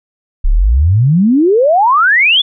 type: exponential sweep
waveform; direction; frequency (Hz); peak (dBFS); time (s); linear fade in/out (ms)
sine; up; 30.28 to 3520; -6; 0.44-2.42; 10
effects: none